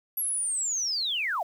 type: linear sweep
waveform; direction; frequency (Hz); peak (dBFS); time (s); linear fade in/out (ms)
sine; down; 11600 to 606; -26; 0.17-1.43; 5
effects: 9-bit